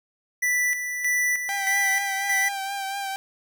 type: tone with tremolo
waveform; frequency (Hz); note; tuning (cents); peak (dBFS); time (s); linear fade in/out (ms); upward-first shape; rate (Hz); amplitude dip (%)
square; 1975.5; B6; 0; -21; 0.42-2.49; 10; square; 1.6; 55
type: tone with vibrato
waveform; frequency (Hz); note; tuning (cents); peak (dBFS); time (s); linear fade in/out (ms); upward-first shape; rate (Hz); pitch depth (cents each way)
sawtooth; 787; G5; +7; -24; 1.49-3.16; 0; triangle; 4.2; 36
effects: none